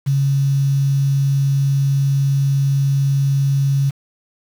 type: tone with quantisation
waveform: sine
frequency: 138.2 Hz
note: C#3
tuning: 5 cents flat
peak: -13 dBFS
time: 0.06-3.91 s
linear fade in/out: 20 ms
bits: 6
effects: none